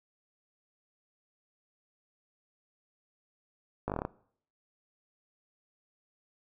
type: slowing click train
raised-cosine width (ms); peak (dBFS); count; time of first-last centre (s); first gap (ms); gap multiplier
1; -18; 8; 3.88-4.051; 18; 1.1
effects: noise-tail reverb RT60 0.6 s tail -21 dB re dry